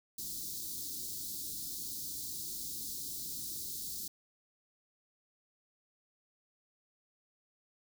white band-stop noise, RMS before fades -41 dBFS, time 0.18-4.08 s, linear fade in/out 5 ms, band 370 to 3900 Hz, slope 48 dB/octave, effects none

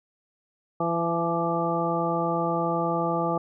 harmonic tone with a mistuned harmonic, 168.2 Hz, E3, 35 cents sharp, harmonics 1 / 2 / 3 / 4 / 5 / 7, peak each -30 / -30 / -30 / -30 / -30 / -30 dBFS, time 0.8-3.38 s, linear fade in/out 5 ms, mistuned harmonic 5, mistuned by +22 cents, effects none

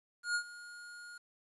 square tone with ADSR envelope, 1430 Hz, F6, 41 cents sharp, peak -30 dBFS, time 0.23-1.18 s, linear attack 120 ms, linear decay 80 ms, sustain -18 dB, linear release 7 ms, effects resampled to 24000 Hz + 11-bit

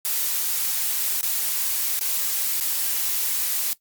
blue noise with dropouts, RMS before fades -24 dBFS, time 0.05-3.73 s, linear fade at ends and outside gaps 0 ms, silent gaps 1.21-1.23 / 1.992-2.01 / 2.601-2.609 s, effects noise-tail reverb RT60 0.1 s tail -17 dB re dry + Opus 48 kbps

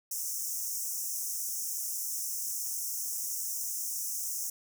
pink high-pass noise, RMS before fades -35 dBFS, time 0.11-4.5 s, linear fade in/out 5 ms, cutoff 5500 Hz, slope 96 dB/octave, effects none

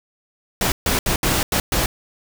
pink noise bursts at uneven times, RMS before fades -19 dBFS, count 6, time 0.61-0.72 / 0.86-0.99 / 1.06-1.16 / 1.23-1.43 / 1.52-1.6 / 1.72-1.86 s, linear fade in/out 2 ms, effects none

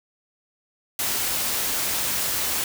white noise, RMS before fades -25 dBFS, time 0.99-2.64 s, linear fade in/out 2 ms, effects none

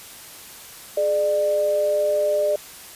sine tone pair together, 420.6 / 598 Hz, G#4 / D5, +22 / +31 cents, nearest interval tritone, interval 609 cents, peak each -26 / -18 dBFS, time 0.97-2.56 s, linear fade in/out 5 ms, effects white hiss -41 dBFS RMS until 2.95 s + resampled to 32000 Hz

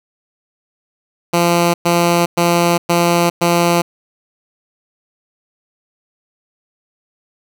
10% pulse tone bursts, 172 Hz, F3, 26 cents flat, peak -3 dBFS, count 5, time 1.33-3.82 s, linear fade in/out 10 ms, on 410 ms, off 110 ms, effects none

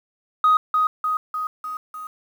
sine tone with echo, 1252 Hz, D#6, 10 cents sharp, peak -11 dBFS, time 0.44-0.57 s, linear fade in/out 2 ms, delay 300 ms, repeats 5, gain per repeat -4 dB, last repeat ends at 2.07 s, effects tanh soft clip ceiling -10 dBFS + 8-bit

